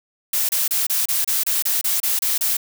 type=noise bursts; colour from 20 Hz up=blue; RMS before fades=-20 dBFS; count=12; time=0.33-2.569 s; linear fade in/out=5 ms; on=160 ms; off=29 ms; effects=none